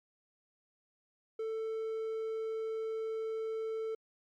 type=tone; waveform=triangle; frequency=443.6 Hz; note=A4; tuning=14 cents sharp; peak=-32 dBFS; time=1.39-3.95 s; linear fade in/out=5 ms; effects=MP3 96 kbps

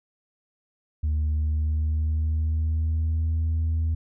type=tone with pitch glide; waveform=sine; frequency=76.2 to 80.59 Hz; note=D#2 to E2; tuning=-36 to -39 cents; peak=-19 dBFS; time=1.03-3.95 s; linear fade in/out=10 ms; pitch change=+97 cents; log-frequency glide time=1.27-3.34 s; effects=tanh soft clip ceiling -20 dBFS

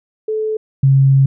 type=tone pair in turn; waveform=sine; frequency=434.1 / 135.75 Hz; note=A4 / C#3; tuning=-23 / -36 cents; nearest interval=octave + minor sixth; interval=2013 cents; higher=first; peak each=-16 / -7 dBFS; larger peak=second; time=0.28-0.57 / 0.83-1.26 s; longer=second; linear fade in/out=5 ms; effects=none

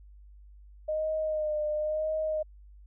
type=tone with vibrato; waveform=sine; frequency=615 Hz; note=D#5; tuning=20 cents flat; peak=-27 dBFS; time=0.88-2.43 s; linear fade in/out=10 ms; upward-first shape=sine; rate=0.97 Hz; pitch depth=33 cents each way; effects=added 50 Hz sine -49 dBFS peak until 2.86 s

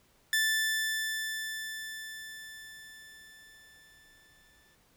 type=tone with exponential decay; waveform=sawtooth; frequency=1760 Hz; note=A6; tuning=in tune; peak=-21 dBFS; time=0.33-4.75 s; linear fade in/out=1 ms; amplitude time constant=960 ms; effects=pink hiss -66 dBFS RMS until 4.96 s

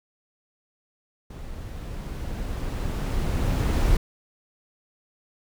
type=noise with level ramp; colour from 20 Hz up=brown; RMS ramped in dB=-38 to -20 dBFS; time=1.3-3.97 s; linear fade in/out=5 ms; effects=none

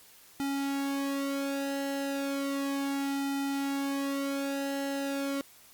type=tone with flanger; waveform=sawtooth; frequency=277.2 Hz; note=C#4; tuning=in tune; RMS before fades=-32 dBFS; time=0.4-5.41 s; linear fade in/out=0 ms; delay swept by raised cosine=1.8 to 2.76 ms; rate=0.34 Hz; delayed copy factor=-0.8; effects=white hiss -56 dBFS RMS until 5.73 s + Opus 48 kbps

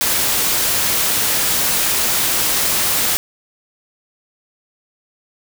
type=noise; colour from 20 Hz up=white; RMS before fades=-17 dBFS; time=0.01-3.17 s; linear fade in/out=0 ms; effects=none

